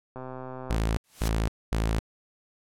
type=click train; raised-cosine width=1 ms; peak=-25 dBFS; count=78; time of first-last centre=0.16-0.757 s; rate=129 Hz
type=tone bursts; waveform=sawtooth; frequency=55 Hz; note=A1; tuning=in tune; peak=-20 dBFS; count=3; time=0.7-1.99 s; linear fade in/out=0 ms; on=270 ms; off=240 ms
type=noise with exponential growth; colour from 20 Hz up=white; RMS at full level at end=-32 dBFS; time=1.04-1.28 s; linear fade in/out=0 ms; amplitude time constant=52 ms
effects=low-pass 12000 Hz 12 dB/octave